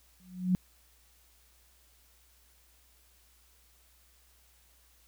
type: tone with exponential growth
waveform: sine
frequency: 182.7 Hz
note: F#3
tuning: 22 cents flat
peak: -20 dBFS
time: 0.2-0.55 s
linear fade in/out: 0 ms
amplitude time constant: 76 ms
effects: added 60 Hz sine -65 dBFS peak until 5.07 s + white hiss -65 dBFS RMS until 5.07 s